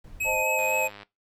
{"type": "noise", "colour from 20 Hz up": "brown", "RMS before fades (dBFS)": -45, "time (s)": [0.04, 0.43], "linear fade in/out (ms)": 5}
{"type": "tone with vibrato", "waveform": "square", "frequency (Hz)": 2537, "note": "D#7", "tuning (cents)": 33, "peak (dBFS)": -26, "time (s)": [0.2, 0.88], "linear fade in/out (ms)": 10, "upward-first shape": "sine", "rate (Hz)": 4, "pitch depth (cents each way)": 19}
{"type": "chord", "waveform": "sine", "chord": "A diminished", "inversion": "first", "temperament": "equal", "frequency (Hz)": [523.3, 622.3, 880], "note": ["C5", "Eb5", "A5"], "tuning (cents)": [0, 0, 0], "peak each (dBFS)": [-30, -30, -29], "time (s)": [0.24, 0.9], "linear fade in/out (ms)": 50}
{"type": "click train", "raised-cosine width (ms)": 0.3, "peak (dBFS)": -27, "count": 46, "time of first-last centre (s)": [0.59, 1.031], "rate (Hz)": 102}
{"effects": ["noise-tail reverb RT60 0.2 s tail -20 dB re dry"]}